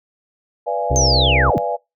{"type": "chord", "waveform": "sine", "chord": "B diminished seventh", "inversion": "none", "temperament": "equal with one note detuned", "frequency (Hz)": [493.9, 587.3, 684.1, 830.6], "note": ["B4", "D5", "F5", "Ab5"], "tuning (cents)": [0, 0, -36, 0], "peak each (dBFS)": -24, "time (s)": [0.66, 1.77], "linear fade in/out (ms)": 20}
{"type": "harmonic tone", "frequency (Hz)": 65.41, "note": "C2", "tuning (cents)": 0, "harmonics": [1, 2, 4, 5, 6, 7, 8], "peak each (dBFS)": [-18, -20, -29, -32, -30, -29, -35], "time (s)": [0.9, 1.51], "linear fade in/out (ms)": 10}
{"type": "linear sweep", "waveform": "sine", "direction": "down", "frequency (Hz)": [6410, 61.5], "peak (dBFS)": -15, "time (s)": [0.96, 1.58], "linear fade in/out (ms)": 0}
{"effects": ["noise-tail reverb RT60 0.2 s tail -22 dB re dry"]}